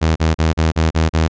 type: tone bursts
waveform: sawtooth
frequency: 80.3 Hz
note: E2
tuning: 45 cents flat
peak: -8 dBFS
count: 7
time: 0.01-1.282 s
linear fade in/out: 20 ms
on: 150 ms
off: 37 ms
effects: resampled to 16000 Hz